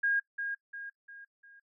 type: tone with echo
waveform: sine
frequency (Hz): 1627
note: G#6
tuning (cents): -36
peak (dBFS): -25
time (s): 0.03-0.2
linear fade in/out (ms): 10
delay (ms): 350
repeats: 4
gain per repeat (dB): -7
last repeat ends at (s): 1.6
effects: noise-tail reverb RT60 0.1 s tail -21 dB re dry